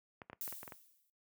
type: clicks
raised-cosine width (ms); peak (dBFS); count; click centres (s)
0.5; -32; 8; 0.218 / 0.299 / 0.331 / 0.478 / 0.526 / 0.631 / 0.678 / 0.722
type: noise with exponential decay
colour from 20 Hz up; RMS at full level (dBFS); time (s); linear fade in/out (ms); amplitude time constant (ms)
violet; -40; 0.41-1.1; 0; 150
effects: noise-tail reverb RT60 0.2 s tail -22 dB re dry + high-pass 80 Hz 12 dB/octave